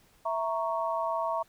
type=chord; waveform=sine; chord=A# diminished; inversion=second; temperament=equal; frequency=659.3 / 932.3 / 1108.7 Hz; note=E5 / A#5 / C#6; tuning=0 / 0 / 0 cents; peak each=-31 / -32 / -33 dBFS; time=0.25-1.43 s; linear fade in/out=10 ms; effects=pink hiss -63 dBFS RMS until 1.48 s